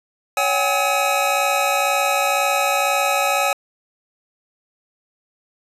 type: tone cluster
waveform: square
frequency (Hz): 562 / 753 / 815 / 1283 / 2539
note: C#5 / F#5 / G#5 / E6 / D#7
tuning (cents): +24 / +30 / -33 / -47 / +34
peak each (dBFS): -24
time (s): 0.37-3.53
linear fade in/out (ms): 2
effects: resampled to 32000 Hz